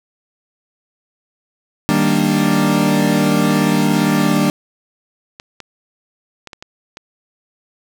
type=chord; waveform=40% pulse; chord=Eb major seventh; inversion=none; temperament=equal; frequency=155.56 / 196 / 233.1 / 293.7 Hz; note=Eb3 / G3 / Bb3 / D4; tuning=0 / 0 / 0 / 0 cents; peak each=-19 / -16 / -18 / -17 dBFS; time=1.89-4.5 s; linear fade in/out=0 ms
type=clicks; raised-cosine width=0.2 ms; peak=-16 dBFS; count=6; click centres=5.399 / 5.603 / 6.473 / 6.532 / 6.625 / 6.971 s
effects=none